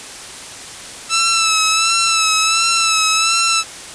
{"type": "tone with vibrato", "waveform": "10% pulse", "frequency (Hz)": 1318.5, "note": "E6", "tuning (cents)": 0, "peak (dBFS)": -4, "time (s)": [1.09, 3.64], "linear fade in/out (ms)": 50, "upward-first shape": "sine", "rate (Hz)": 1.4, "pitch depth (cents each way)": 43, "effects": ["white hiss -32 dBFS RMS until 3.94 s", "resampled to 22050 Hz"]}